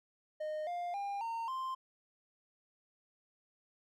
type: tone with pitch steps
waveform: triangle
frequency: 615 / 702.4 / 802.2 / 916.2 / 1046.3 Hz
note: D#5 / F5 / G5 / A#5 / C6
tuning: -20 / +10 / +40 / -30 / 0 cents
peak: -34 dBFS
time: 0.4-1.75 s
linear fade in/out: 10 ms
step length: 270 ms
effects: none